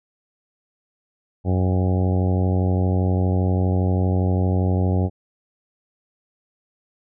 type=harmonic tone with a mistuned harmonic; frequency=92.5 Hz; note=F#2; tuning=in tune; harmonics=1 / 2 / 3 / 4 / 5 / 6 / 7 / 8 / 9; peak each=-18 / -24 / -28 / -30 / -32 / -34 / -35 / -36 / -37 dBFS; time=1.44-5.1 s; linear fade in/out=50 ms; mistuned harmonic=9; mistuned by=-38 cents; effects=none